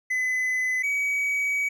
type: tone pair in turn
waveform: triangle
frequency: 2018 / 2269 Hz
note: B6 / C#7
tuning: +37 / +40 cents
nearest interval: major second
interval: 203 cents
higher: second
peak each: -21 dBFS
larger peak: neither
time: 0.1-0.83 / 0.83-1.69 s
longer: second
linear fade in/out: 10 ms
effects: none